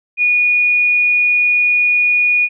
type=tone; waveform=sine; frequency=2453 Hz; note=D#7; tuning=25 cents flat; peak=-10 dBFS; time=0.17-2.49 s; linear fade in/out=50 ms; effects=none